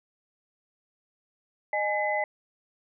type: tone cluster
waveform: sine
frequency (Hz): 612 / 834 / 2025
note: D#5 / G#5 / B6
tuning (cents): -29 / +7 / +43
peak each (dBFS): -29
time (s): 1.73-2.24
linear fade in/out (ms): 2
effects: none